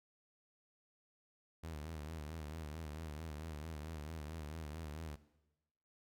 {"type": "tone with vibrato", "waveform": "sawtooth", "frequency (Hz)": 77.78, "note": "D#2", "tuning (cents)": 0, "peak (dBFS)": -40, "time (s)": [1.63, 5.16], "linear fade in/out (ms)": 10, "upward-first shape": "sine", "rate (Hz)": 4.5, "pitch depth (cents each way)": 100, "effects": ["noise-tail reverb RT60 1.0 s tail -17 dB re dry"]}